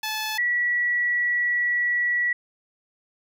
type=tone pair in turn; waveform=10% pulse / sine; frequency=866 / 1939.7 Hz; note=A5 / B6; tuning=-28 / -32 cents; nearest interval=octave + major second; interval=1396 cents; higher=second; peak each=-18 / -20 dBFS; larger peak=first; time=0.03-0.38 / 0.38-2.33 s; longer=second; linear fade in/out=5 ms; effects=none